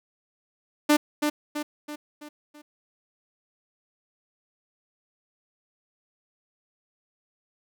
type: tone with echo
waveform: sawtooth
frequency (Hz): 297.6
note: D4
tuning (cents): +23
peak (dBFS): -12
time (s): 0.89-0.97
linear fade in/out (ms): 10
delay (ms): 330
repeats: 5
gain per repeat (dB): -6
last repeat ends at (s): 2.62
effects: none